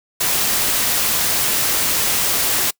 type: noise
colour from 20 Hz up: white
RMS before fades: -18 dBFS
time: 0.2-2.71 s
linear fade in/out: 10 ms
effects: noise-tail reverb RT60 0.1 s tail -25 dB re dry